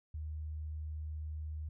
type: tone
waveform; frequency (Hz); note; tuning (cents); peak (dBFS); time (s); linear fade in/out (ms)
sine; 77; D#2; -17; -38; 0.14-1.69; 5
effects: none